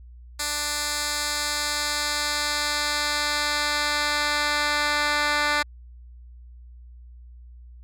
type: tone with band-pass filter sweep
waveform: 10% pulse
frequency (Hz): 294.9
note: D4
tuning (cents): +7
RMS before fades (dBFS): -25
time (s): 0.39-5.63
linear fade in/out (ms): 10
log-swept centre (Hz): 7300 to 2600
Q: 0.8
effects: added 60 Hz sine -42 dBFS peak until 7.83 s